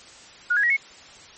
sine tone with pitch steps, 1445 / 1659.9 / 1906.7 / 2190 Hz, F#6 / G#6 / A#6 / C#7, -41 / -1 / +39 / -22 cents, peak -17 dBFS, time 0.5-0.768 s, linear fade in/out 10 ms, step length 67 ms, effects white hiss -46 dBFS RMS until 1.37 s + MP3 32 kbps

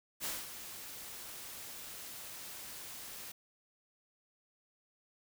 white noise with ADSR envelope, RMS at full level -37 dBFS, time 0.2-3.32 s, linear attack 44 ms, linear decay 210 ms, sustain -10 dB, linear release 7 ms, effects none

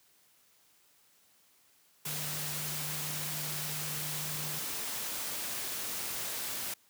sine tone in noise, 150.9 Hz, D3, 47 cents sharp, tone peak -42 dBFS, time 2.06-4.59 s, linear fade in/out 5 ms, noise white, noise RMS -37 dBFS, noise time 2.05-6.74 s, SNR -8 dB, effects white hiss -66 dBFS RMS until 6.89 s + high-pass 80 Hz 12 dB/octave

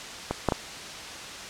clicks, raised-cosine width 1 ms, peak -12 / -7 / -9 dBFS, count 3, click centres 0.31 / 0.487 / 0.522 s, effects white hiss -38 dBFS RMS until 1.49 s + low-pass 6000 Hz 12 dB/octave

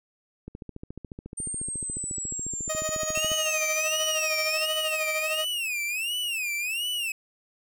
click train, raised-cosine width 3 ms, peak -25 dBFS, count 41, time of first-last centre 0.48-3.317 s, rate 14.1 Hz
sine exponential sweep, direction down, 8870 to 5274 Hz, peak -30 dBFS, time 1.37-4.66 s, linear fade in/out 10 ms
sawtooth tone with tremolo, 625 Hz, D#5, 8 cents sharp, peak -23 dBFS, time 2.69-5.45 s, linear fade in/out 10 ms, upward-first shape sine, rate 13 Hz, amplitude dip 60%
45% pulse tone with vibrato, 2637 Hz, E7, in tune, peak -27 dBFS, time 3.15-7.12 s, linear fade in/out 2 ms, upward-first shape sine, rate 1.4 Hz, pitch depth 210 cents each way
effects none

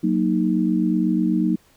sine chord, D# minor, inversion first, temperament equal, 185 / 233.1 / 311.1 Hz, F#3 / A#3 / D#4, 0 / 0 / 0 cents, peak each -21 / -22 / -21 dBFS, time 0.03-1.56 s, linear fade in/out 10 ms, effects pink hiss -57 dBFS RMS until 1.76 s

